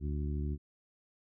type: harmonic tone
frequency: 73.2 Hz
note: D2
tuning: 5 cents flat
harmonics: 1 / 2 / 3 / 4 / 5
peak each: -33 / -39 / -43 / -45 / -47 dBFS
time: 0-0.58 s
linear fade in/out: 50 ms
effects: none